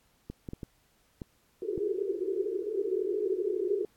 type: clicks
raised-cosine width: 3 ms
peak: -25 dBFS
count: 6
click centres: 0.3 / 0.488 / 0.534 / 0.632 / 1.218 / 1.778 s
type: band-pass noise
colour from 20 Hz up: white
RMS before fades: -31 dBFS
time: 1.62-3.85 s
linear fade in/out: 2 ms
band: 360 to 430 Hz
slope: 96 dB/octave
effects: pink hiss -68 dBFS RMS until 3.96 s + AAC 64 kbps